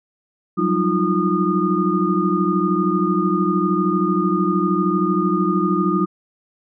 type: tone cluster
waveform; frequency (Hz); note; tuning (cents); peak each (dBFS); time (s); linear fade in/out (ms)
sine; 180.7 / 193.7 / 310.5 / 349.6 / 1224; F#3 / G3 / D#4 / F4 / D#6; -41 / -20 / -3 / +2 / -29; -22; 0.57-6.06; 20
effects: none